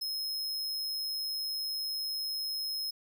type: tone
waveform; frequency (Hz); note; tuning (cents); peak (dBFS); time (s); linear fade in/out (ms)
45% pulse; 5150; E8; -41; -33; 0.01-2.91; 10
effects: none